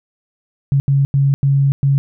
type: tone bursts at uneven times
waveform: sine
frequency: 138.59 Hz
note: C#3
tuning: in tune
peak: -10 dBFS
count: 5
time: 0.72-0.8 / 0.88-1.05 / 1.14-1.34 / 1.43-1.72 / 1.83-1.98 s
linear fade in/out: 0 ms
effects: none